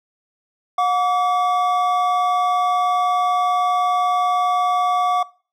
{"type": "tone pair together", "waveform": "triangle", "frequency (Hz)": [722.7, 1148], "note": ["F#5", "D6"], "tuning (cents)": [-41, -40], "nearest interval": "minor sixth", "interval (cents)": 801, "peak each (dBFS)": -16, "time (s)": [0.78, 5.23], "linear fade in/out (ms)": 5, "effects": ["noise-tail reverb RT60 0.4 s tail -22 dB re dry"]}